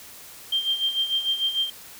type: tone with tremolo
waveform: sine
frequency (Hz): 3169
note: G7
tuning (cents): +18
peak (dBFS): -19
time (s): 0.52-1.7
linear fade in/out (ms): 5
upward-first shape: sine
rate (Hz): 6.7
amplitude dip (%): 70
effects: white hiss -44 dBFS RMS until 1.99 s